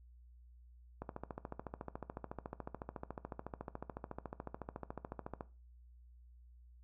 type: click train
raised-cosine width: 1 ms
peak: -28 dBFS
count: 62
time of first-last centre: 1.02-5.408 s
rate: 13.9 Hz
effects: noise-tail reverb RT60 0.3 s tail -17 dB re dry + added 60 Hz sine -57 dBFS peak until 6.83 s